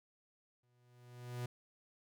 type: tone with exponential growth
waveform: 45% pulse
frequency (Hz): 122.6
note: B2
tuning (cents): -12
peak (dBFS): -38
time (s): 0.63-1.46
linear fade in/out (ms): 5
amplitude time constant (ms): 180
effects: none